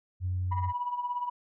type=tone; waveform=sine; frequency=91.2 Hz; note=F#2; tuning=24 cents flat; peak=-27 dBFS; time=0.2-0.73 s; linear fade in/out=50 ms
type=tone with tremolo; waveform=sine; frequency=976 Hz; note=B5; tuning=21 cents flat; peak=-26 dBFS; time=0.51-1.3 s; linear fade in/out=10 ms; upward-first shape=triangle; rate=17 Hz; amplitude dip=75%
effects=tanh soft clip ceiling -22 dBFS